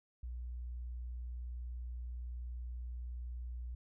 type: tone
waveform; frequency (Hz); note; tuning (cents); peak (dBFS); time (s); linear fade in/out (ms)
sine; 60.6; B1; -32; -40; 0.23-3.75; 5
effects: none